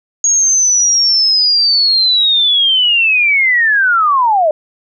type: linear sweep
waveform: sine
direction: down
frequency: 6645 to 587.3 Hz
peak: -8 dBFS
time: 0.24-4.51 s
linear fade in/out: 2 ms
effects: none